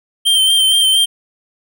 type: tone with vibrato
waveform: square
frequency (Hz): 3136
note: G7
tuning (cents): 0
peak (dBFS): -10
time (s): 0.25-1.06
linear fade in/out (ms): 20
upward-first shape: sine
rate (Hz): 4.3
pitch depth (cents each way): 26
effects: none